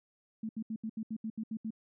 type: tone bursts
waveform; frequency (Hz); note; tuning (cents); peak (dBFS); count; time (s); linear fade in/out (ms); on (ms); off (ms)
sine; 220.7; A3; +5; -34; 10; 0.43-1.706; 5; 61; 74
effects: none